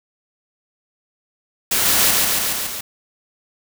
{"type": "noise with echo", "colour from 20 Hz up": "white", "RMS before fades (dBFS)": -18, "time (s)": [1.71, 2.11], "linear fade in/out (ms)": 5, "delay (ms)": 140, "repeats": 5, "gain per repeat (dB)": -2, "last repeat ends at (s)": 2.81, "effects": []}